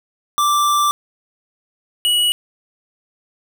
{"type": "tone pair in turn", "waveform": "square", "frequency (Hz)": [1174.7, 2923], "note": ["D6", "F#7"], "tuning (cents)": [0, -22], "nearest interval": "octave + major third", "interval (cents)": 1578, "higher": "second", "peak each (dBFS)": -14, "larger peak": "neither", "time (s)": [[0.38, 0.91], [2.05, 2.32]], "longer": "first", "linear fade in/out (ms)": 0, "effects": []}